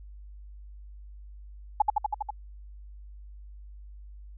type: tone with echo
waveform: sine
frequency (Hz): 842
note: G#5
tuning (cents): +24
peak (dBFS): -16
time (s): 1.8-1.82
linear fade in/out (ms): 5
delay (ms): 81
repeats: 6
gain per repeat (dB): -2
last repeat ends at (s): 2.306
effects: added 50 Hz sine -43 dBFS peak until 4.37 s